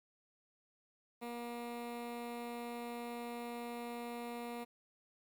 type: tone with notch filter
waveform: 15% pulse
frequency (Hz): 237.9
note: A#3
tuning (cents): +35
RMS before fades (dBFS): -44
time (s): 1.21-4.65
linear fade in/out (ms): 20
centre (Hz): 6000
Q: 1.2
effects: 11-bit